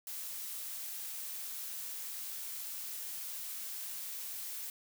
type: noise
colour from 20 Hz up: blue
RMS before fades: -42 dBFS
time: 0.07-4.7 s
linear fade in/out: 2 ms
effects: none